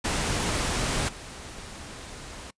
pink noise with level steps, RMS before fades -27 / -41 dBFS, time 0.04-2.51 s, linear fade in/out 10 ms, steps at 1.08 s, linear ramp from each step 10 ms, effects noise-tail reverb RT60 0.1 s tail -24 dB re dry + resampled to 22050 Hz

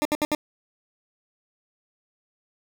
20% pulse tone bursts, 299.8 Hz, D4, 36 cents sharp, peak -16 dBFS, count 4, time 0.02-0.349 s, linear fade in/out 0 ms, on 32 ms, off 67 ms, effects none

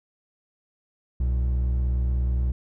triangle tone pair together, 63.15 / 120 Hz, B1 / B2, +39 / -49 cents, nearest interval major seventh, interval 1112 cents, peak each -19 / -31 dBFS, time 1.2-2.52 s, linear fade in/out 5 ms, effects none

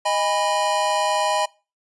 square chord, G# minor, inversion second, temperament equal with one note detuned, 622.3 / 816.3 / 987.8 Hz, D#5 / G#5 / B5, 0 / -30 / 0 cents, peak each -24 dBFS, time 0.05-1.46 s, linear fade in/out 10 ms, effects noise-tail reverb RT60 0.3 s tail -22 dB re dry + resampled to 24000 Hz

